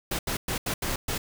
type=noise bursts at uneven times; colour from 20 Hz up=pink; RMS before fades=-29 dBFS; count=6; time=0.11-0.19 / 0.27-0.37 / 0.48-0.58 / 0.66-0.74 / 0.82-0.96 / 1.08-1.18 s; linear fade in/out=5 ms; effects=none